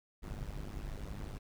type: noise with amplitude modulation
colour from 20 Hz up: brown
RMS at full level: -38 dBFS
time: 0.22-1.39 s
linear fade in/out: 20 ms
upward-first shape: sine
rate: 102 Hz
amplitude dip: 85%
effects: none